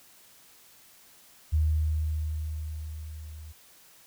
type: tone with level ramp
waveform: sine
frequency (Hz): 77.5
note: D#2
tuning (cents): -6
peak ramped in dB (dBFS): -20 to -41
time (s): 1.52-3.53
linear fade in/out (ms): 20
effects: white hiss -56 dBFS RMS until 4.06 s